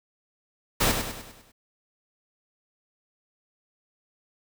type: noise with echo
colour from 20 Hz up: pink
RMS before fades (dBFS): -22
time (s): 0.8-0.92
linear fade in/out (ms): 10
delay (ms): 100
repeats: 6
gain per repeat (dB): -6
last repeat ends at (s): 1.52
effects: none